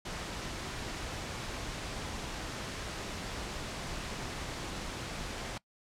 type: noise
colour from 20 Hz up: pink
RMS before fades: -39 dBFS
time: 0.05-5.58 s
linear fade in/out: 5 ms
effects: noise-tail reverb RT60 0.1 s tail -22 dB re dry + low-pass 7000 Hz 12 dB/octave